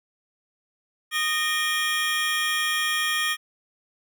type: tone cluster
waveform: square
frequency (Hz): 1238 / 1850 / 2409 / 3105 / 3282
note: D#6 / A#6 / D7 / G7 / G#7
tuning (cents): -9 / -14 / +43 / -17 / -21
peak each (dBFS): -31 / -27 / -31 / -35 / -29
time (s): 1.11-3.37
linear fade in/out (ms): 50
effects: none